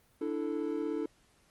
triangle chord, D suspended second, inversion none, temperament just, 293.7 / 330.4 / 440.5 Hz, D4 / E4 / A4, 0 / +4 / +2 cents, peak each -34 dBFS, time 0.21-1.06 s, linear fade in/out 5 ms, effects pink hiss -67 dBFS RMS until 1.5 s + Opus 32 kbps

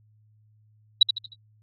sine tone with echo, 3890 Hz, B7, 27 cents flat, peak -10 dBFS, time 1.01-1.03 s, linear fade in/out 5 ms, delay 77 ms, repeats 4, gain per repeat -8 dB, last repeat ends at 1.338 s, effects added 107 Hz sine -57 dBFS peak until 1.62 s + AAC 32 kbps

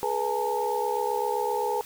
sine tone cluster, 419.4 / 486.5 / 841 / 909 Hz, G#4 / B4 / G#5 / A#5, +17 / -26 / +22 / -44 cents, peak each -30 dBFS, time 0.03-1.81 s, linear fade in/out 0 ms, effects white hiss -45 dBFS RMS until 1.85 s

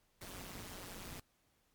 pink noise with amplitude modulation, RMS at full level -45 dBFS, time 0.21-1.2 s, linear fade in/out 5 ms, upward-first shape sine, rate 184 Hz, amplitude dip 80%, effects pink hiss -75 dBFS RMS until 1.74 s + MP3 96 kbps

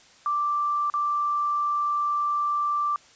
sine tone with dropouts, 1174.7 Hz, D6, in tune, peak -22 dBFS, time 0.26-2.96 s, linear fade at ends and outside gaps 1 ms, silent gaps 0.9-0.939 s, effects white hiss -54 dBFS RMS until 3.15 s + resampled to 16000 Hz

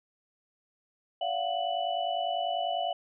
sine tone cluster, 578 / 687 / 737 / 2970 Hz, D5 / F5 / F#5 / F#7, -28 / -29 / -7 / +6 cents, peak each -38 / -31 / -32 / -37 dBFS, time 1.21-2.93 s, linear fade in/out 5 ms, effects none

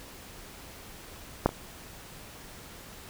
clicks, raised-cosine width 1 ms, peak -6 / -21 dBFS, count 2, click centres 1.46 / 1.491 s, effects pink hiss -47 dBFS RMS until 3.09 s

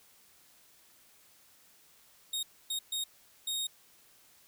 sawtooth tone bursts at uneven times, 3729 Hz, A#7, in tune, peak -29 dBFS, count 4, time 2.33-2.43 / 2.7-2.79 / 2.92-3.04 / 3.47-3.67 s, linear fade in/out 5 ms, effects white hiss -62 dBFS RMS until 4.47 s

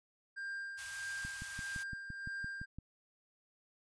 triangle tone with tremolo, 1594 Hz, G6, 28 cents sharp, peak -37 dBFS, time 0.36-2.66 s, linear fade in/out 20 ms, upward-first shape sine, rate 1.6 Hz, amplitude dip 50%
white band-stop noise, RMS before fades -47 dBFS, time 0.77-1.84 s, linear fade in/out 20 ms, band 120 to 840 Hz, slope 24 dB/octave
click train, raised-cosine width 5 ms, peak -33 dBFS, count 10, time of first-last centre 1.25-2.786 s, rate 5.86 Hz
effects resampled to 22050 Hz

